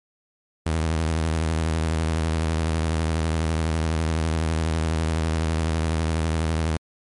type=tone with vibrato; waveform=sawtooth; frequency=80.3 Hz; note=E2; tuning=45 cents flat; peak=-17 dBFS; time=0.66-6.77 s; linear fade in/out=5 ms; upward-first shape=sine; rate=12 Hz; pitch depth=65 cents each way; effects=MP3 48 kbps